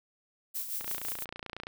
violet noise with tremolo, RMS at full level -34 dBFS, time 0.54-1.25 s, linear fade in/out 20 ms, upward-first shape sine, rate 5.9 Hz, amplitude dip 60%
click train, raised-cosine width 0.3 ms, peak -23 dBFS, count 26, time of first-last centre 0.81-1.669 s, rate 29.1 Hz
effects none

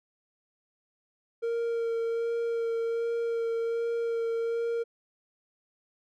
triangle tone with vibrato, 462.3 Hz, A#4, 14 cents flat, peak -25 dBFS, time 1.42-4.84 s, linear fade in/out 20 ms, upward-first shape sine, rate 1.3 Hz, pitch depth 13 cents each way, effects none

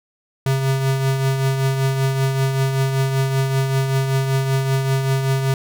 square tone with tremolo, 134.3 Hz, C3, 46 cents sharp, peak -15 dBFS, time 0.46-5.54 s, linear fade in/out 2 ms, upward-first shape triangle, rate 5.2 Hz, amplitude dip 50%, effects none

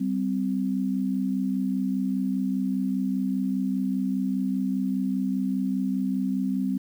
sine tone pair together, 194.1 / 259.1 Hz, G3 / C4, -17 / -17 cents, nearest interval perfect fourth, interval 500 cents, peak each -26 dBFS, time 0-6.78 s, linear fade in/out 10 ms, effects 9-bit

